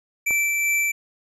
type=tone with tremolo; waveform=square; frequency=2331 Hz; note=D7; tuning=14 cents flat; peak=-19 dBFS; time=0.26-0.92 s; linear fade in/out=10 ms; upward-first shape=sine; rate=2.6 Hz; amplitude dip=25%
type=click; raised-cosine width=1 ms; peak=-21 dBFS; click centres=0.308 s
effects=resampled to 32000 Hz